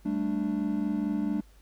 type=chord; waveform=triangle; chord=G suspended second; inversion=none; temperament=just; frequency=196 / 220.5 / 294 Hz; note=G3 / A3 / D4; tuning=0 / +4 / +2 cents; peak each=-30 / -29 / -28 dBFS; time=0.05-1.41 s; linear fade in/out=10 ms; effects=added 50 Hz sine -53 dBFS peak until 1.61 s + pink hiss -63 dBFS RMS until 1.61 s